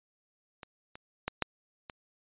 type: clicks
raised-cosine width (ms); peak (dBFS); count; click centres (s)
0.3; -27 / -29 / -15 / -12 / -25; 5; 0.632 / 0.955 / 1.28 / 1.423 / 1.898
effects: resampled to 8000 Hz